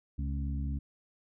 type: harmonic tone with a mistuned harmonic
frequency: 69.3 Hz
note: C#2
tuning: in tune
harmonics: 1 / 2 / 3 / 4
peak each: -32 / -38 / -42 / -44 dBFS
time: 0.18-0.79 s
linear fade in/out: 10 ms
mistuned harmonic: 3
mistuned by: +55 cents
effects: none